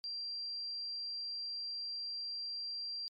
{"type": "tone", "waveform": "sine", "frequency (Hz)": 4732, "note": "D8", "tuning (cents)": 12, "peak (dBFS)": -38, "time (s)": [0.04, 3.08], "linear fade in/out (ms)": 0, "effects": ["MP3 64 kbps"]}